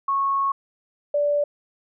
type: tone pair in turn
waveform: sine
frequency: 1100 / 582.7 Hz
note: C#6 / D5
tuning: -14 / -14 cents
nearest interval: major seventh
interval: 1100 cents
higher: first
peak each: -19 / -18 dBFS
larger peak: second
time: 0.08-0.52 / 1.14-1.44 s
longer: first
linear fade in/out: 5 ms
effects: none